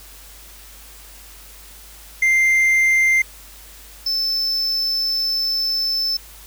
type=tone pair in turn; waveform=triangle; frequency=2093 / 5274 Hz; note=C7 / E8; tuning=0 / 0 cents; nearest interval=octave + major third; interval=1600 cents; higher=second; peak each=-11 / -17 dBFS; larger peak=first; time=2.22-3.22 / 4.06-6.17 s; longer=second; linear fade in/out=5 ms; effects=added 50 Hz sine -44 dBFS peak until 6.46 s + white hiss -43 dBFS RMS until 6.46 s